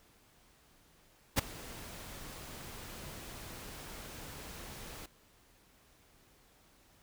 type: noise with ADSR envelope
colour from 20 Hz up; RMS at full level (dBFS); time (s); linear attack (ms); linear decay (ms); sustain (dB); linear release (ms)
pink; -26; 1.36-5.06; 27; 11; -21; 5
effects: pink hiss -65 dBFS RMS until 7.02 s